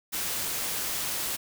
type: noise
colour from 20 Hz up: white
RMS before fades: -31 dBFS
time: 0.12-1.37 s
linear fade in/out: 20 ms
effects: none